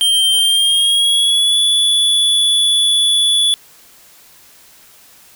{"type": "tone with pitch glide", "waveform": "square", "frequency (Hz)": [3149, 3434], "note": ["G7", "A7"], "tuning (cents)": [7, -43], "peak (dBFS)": -11, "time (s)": [0.01, 3.54], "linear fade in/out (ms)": 0, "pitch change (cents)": 150, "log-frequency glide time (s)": [0.37, 1.57], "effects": ["white hiss -45 dBFS RMS until 5.35 s"]}